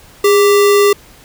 sine tone with sample-and-hold, 408.2 Hz, G#4, 30 cents flat, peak -6 dBFS, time 0.24-0.93 s, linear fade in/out 5 ms, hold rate 1575 Hz, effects pink hiss -42 dBFS RMS until 1.24 s

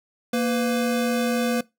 square tone pair together, 233.5 / 501 Hz, A#3 / B4, +3 / +25 cents, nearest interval octave + minor second, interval 1322 cents, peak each -23 / -26 dBFS, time 0.33-1.61 s, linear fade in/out 5 ms, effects noise-tail reverb RT60 0.2 s tail -21 dB re dry

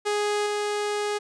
sawtooth tone with level steps, 415.3 Hz, G#4, in tune, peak -19 / -21 dBFS, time 0.05-1.19 s, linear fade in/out 20 ms, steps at 0.46 s, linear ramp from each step 5 ms, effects resampled to 22050 Hz

